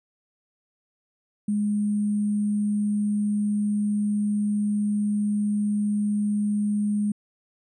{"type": "tone with sample-and-hold", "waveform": "sine", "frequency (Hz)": 207.7, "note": "G#3", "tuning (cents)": 0, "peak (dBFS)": -21, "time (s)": [1.48, 7.12], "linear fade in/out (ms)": 5, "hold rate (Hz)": 8820, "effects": ["resampled to 32000 Hz"]}